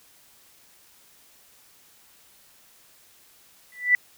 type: tone with exponential growth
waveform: sine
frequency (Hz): 1975.5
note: B6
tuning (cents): 0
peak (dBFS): -11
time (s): 3.72-3.95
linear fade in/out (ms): 1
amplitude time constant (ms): 50
effects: white hiss -56 dBFS RMS until 4.17 s